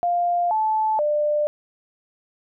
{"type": "tone with pitch steps", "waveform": "sine", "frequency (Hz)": [700, 870, 596], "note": ["F5", "A5", "D5"], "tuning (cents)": [4, -20, 25], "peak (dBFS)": -18, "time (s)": [0.03, 1.47], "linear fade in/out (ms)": 0, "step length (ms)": 480, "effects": []}